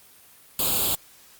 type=noise with comb filter; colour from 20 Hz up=white; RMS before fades=-23 dBFS; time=0.59-0.95 s; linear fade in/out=2 ms; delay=0.26 ms; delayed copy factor=+0.9; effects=white hiss -52 dBFS RMS until 1.39 s + Opus 32 kbps